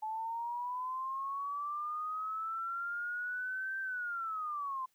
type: linear two-way sweep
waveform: sine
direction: up then down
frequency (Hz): 861 to 1568 to 1024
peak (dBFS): -35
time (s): 0.02-4.86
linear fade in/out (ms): 10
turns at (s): 3.8
effects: white hiss -75 dBFS RMS until 4.94 s